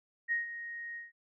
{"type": "tone with ADSR envelope", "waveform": "sine", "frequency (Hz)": 1871, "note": "A#6", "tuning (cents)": 6, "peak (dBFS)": -27, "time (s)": [0.28, 1.12], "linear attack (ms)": 37, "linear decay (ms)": 140, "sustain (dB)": -12, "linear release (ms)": 160, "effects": []}